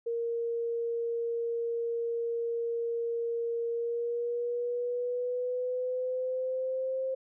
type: tone with pitch glide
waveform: sine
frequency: 466.2 to 526.3 Hz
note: A#4 to C5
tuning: 0 to +10 cents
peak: -29 dBFS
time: 0.06-7.15 s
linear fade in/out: 10 ms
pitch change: +210 cents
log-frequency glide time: 3.7-7.03 s
effects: none